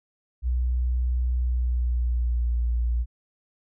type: tone with pitch glide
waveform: sine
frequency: 61.7 to 59.12 Hz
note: B1 to A#1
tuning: -1 to +25 cents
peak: -21 dBFS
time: 0.42-3.06 s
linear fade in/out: 50 ms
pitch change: -74 cents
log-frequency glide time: 1.39-2.55 s
effects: none